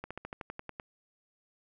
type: slowing click train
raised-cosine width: 0.5 ms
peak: -24 dBFS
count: 10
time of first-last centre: 0.04-0.798 s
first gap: 66 ms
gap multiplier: 1.06
effects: none